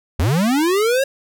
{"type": "linear sweep", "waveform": "square", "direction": "up", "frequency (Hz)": [68.4, 554.4], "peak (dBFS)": -15, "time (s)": [0.19, 1.04], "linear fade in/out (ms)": 5, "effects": []}